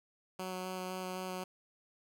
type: tone with vibrato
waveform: 10% pulse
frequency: 185 Hz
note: F#3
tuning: in tune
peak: -30 dBFS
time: 0.39-1.44 s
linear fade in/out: 5 ms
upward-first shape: square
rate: 3.9 Hz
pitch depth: 8 cents each way
effects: none